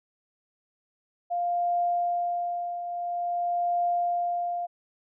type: tone with tremolo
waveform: sine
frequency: 700 Hz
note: F5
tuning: 4 cents sharp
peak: -22 dBFS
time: 1.3-4.67 s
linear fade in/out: 20 ms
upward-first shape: triangle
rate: 0.49 Hz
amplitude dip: 65%
effects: none